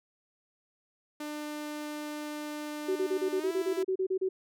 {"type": "tone with pitch glide", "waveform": "sawtooth", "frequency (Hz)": [299.2, 332], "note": ["D4", "E4"], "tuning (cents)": [32, 12], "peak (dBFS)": -32, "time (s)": [1.2, 3.83], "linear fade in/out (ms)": 5, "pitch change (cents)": 180, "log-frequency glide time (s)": [3.38, 3.51]}
{"type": "tone bursts", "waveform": "sine", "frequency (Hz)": 377.3, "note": "F#4", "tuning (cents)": 34, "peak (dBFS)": -26, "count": 13, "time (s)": [2.88, 4.29], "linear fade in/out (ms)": 10, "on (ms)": 78, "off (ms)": 33}
{"effects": []}